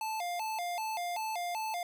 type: tone with vibrato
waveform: square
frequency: 784 Hz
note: G5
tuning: in tune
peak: -34 dBFS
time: 0.01-1.83 s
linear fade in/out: 2 ms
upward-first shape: square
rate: 2.6 Hz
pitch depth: 190 cents each way
effects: none